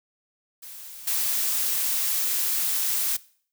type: noise with level steps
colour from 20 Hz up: blue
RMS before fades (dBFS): -41 / -25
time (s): 0.62-3.17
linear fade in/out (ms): 10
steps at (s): 1.07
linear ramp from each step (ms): 5
effects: noise-tail reverb RT60 0.5 s tail -20 dB re dry